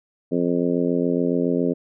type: harmonic tone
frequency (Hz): 87.2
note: F2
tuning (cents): -2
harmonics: 2 / 3 / 4 / 5 / 6 / 7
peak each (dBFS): -26 / -22 / -26 / -25 / -29 / -32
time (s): 0.31-1.74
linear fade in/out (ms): 20
effects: none